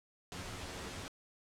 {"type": "noise with comb filter", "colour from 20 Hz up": "pink", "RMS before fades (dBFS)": -44, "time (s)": [0.32, 1.08], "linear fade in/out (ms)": 0, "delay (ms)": 11, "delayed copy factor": 0.5, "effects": ["low-pass 8000 Hz 12 dB/octave"]}